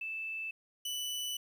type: tone pair in turn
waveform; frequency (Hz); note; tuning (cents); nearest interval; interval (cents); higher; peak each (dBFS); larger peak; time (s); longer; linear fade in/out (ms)
sine / sawtooth; 2637 / 2977; E7 / F#7; 0 / +10; major second; 210; second; -36 / -32; second; 0.01-0.51 / 0.85-1.37; second; 5
effects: 11-bit